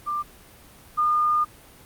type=tone pair in turn; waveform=sine; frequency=1189 / 1215.4 Hz; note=D6 / D#6; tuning=+21 / -41 cents; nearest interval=unison; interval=38 cents; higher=second; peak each=-24 / -18 dBFS; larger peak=second; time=0.06-0.23 / 0.97-1.45 s; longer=second; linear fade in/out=20 ms; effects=pink hiss -49 dBFS RMS until 1.85 s + Opus 32 kbps